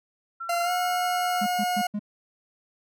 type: tone with tremolo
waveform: sine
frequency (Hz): 1356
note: E6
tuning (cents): +49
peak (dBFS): -31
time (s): 0.4-1.45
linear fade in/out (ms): 10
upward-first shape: sine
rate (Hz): 9.6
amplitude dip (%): 30
type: tone with pitch glide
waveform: 40% pulse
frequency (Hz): 691 to 720.3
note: F5 to F#5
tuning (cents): -19 to -47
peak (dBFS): -23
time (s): 0.49-1.87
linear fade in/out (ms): 5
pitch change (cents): +72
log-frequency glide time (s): 0.63-0.71
type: tone bursts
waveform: triangle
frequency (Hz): 207.7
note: G#3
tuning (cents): 0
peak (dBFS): -24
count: 4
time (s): 1.41-1.994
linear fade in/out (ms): 10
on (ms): 56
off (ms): 120
effects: none